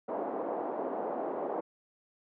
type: band-pass noise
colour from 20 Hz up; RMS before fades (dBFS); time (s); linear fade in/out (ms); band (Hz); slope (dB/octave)
white; -35; 0.08-1.61; 10; 280 to 790; 24
effects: none